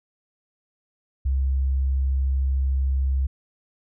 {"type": "tone", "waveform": "sine", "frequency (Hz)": 66.8, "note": "C2", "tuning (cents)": 36, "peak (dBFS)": -19, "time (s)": [1.25, 3.27], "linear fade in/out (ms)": 10, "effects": []}